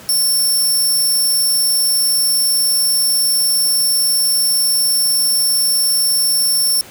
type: tone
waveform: 10% pulse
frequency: 5420 Hz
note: E8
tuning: 47 cents sharp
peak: -7 dBFS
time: 0.09-6.81 s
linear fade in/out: 0 ms
effects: pink hiss -38 dBFS RMS until 6.9 s + high-pass 100 Hz 12 dB/octave